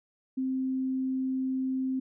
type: tone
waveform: sine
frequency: 261.6 Hz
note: C4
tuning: in tune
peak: -27 dBFS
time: 0.37-2 s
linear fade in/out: 10 ms
effects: none